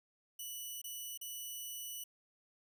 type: tone with dropouts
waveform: 5% pulse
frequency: 2960 Hz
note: F#7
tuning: in tune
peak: -34 dBFS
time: 0.39-2.04 s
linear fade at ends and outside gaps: 5 ms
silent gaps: 0.817-0.841 / 1.176-1.212 s
effects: none